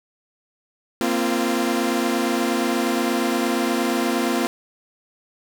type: chord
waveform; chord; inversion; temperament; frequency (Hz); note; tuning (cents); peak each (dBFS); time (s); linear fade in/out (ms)
sawtooth; Bb suspended second; none; equal with one note detuned; 233.1 / 261.6 / 344.2; Bb3 / C4 / F4; 0 / 0 / -25; -20; 1.01-4.47; 0
effects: none